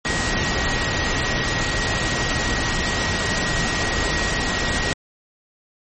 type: tone in noise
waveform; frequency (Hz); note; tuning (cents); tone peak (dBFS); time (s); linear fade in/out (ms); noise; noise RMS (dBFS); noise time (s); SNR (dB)
sine; 1900; A#6; +33; -26; 0.05-4.93; 0; pink; -22; 0.05-4.93; -7
effects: MP3 32 kbps